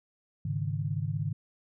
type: chord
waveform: sine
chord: Ab suspended fourth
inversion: none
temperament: equal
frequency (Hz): 103.83 / 138.59 / 155.56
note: Ab2 / Db3 / Eb3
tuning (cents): 0 / 0 / 0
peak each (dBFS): -33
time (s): 0.45-1.33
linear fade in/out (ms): 5
effects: none